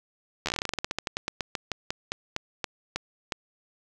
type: slowing click train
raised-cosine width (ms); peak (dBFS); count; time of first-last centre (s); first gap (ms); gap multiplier
0.2; -11; 28; 0.46-3.322; 12; 1.14
effects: none